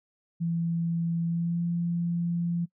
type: tone with pitch glide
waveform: sine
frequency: 167.9 to 171.33 Hz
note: E3 to F3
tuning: +32 to -33 cents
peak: -25 dBFS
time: 0.4-2.66 s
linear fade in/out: 20 ms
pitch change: +35 cents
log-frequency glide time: 1.26-1.62 s
effects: noise-tail reverb RT60 0.1 s tail -23 dB re dry